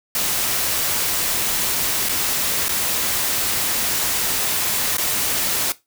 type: noise with dropouts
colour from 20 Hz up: white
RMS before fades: -21 dBFS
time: 0.15-5.72 s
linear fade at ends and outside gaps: 1 ms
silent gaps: 2.087-2.093 / 2.683-2.692 / 4.97-4.982 s
effects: noise-tail reverb RT60 0.2 s tail -17 dB re dry